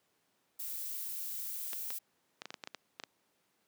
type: noise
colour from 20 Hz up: violet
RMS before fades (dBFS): -40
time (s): 0.59-1.99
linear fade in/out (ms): 10
type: clicks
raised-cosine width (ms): 0.2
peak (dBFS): -24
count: 11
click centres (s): 1.732 / 1.905 / 2.419 / 2.456 / 2.505 / 2.542 / 2.638 / 2.674 / 2.747 / 2.999 / 3.037
effects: pink hiss -75 dBFS RMS until 3.67 s + high-pass 200 Hz 12 dB/octave